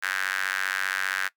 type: tone with high-pass filter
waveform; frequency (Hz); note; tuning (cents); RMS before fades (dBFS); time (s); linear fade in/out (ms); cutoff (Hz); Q
sawtooth; 95.1; F#2; +48; -28; 0.02-1.29; 20; 1600; 5.4
effects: noise-tail reverb RT60 0.1 s tail -21 dB re dry